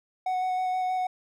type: tone with vibrato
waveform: triangle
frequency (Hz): 740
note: F#5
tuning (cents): 0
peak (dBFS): -23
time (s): 0.26-1.07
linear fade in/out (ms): 5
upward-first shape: square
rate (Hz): 6.3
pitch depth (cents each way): 9
effects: none